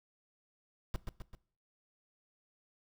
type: noise with echo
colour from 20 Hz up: brown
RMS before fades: -33 dBFS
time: 0.94-0.96 s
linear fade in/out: 0 ms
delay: 130 ms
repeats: 3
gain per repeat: -5 dB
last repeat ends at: 1.35 s
effects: noise-tail reverb RT60 0.5 s tail -20 dB re dry